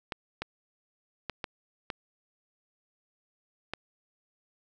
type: clicks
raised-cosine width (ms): 0.3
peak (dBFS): -17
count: 6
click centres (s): 0.122 / 0.42 / 1.297 / 1.442 / 1.902 / 3.736
effects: none